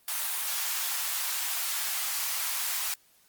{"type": "high-pass noise", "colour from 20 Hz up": "white", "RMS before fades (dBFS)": -31, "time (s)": [0.08, 2.94], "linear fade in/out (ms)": 2, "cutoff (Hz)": 770, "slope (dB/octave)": 24, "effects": ["white hiss -63 dBFS RMS until 3.28 s", "Opus 32 kbps"]}